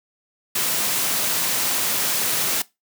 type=high-pass noise; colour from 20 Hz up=white; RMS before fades=-22 dBFS; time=0.55-2.62 s; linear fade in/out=5 ms; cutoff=110 Hz; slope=96 dB/octave; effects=noise-tail reverb RT60 0.2 s tail -20 dB re dry